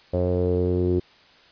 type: tone with low-pass filter sweep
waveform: sawtooth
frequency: 89.8 Hz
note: F2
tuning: 49 cents sharp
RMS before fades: -22 dBFS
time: 0.13-1 s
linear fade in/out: 10 ms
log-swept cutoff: 540 to 360 Hz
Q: 6.1
effects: white hiss -53 dBFS RMS until 1.51 s + resampled to 11025 Hz